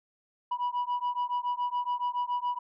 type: beating tone pair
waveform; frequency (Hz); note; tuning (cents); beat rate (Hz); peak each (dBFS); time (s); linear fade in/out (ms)
sine; 975 / 982.1; B5 / B5; -23 / -10; 7.1; -29; 0.51-2.59; 10
effects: tanh soft clip ceiling -25 dBFS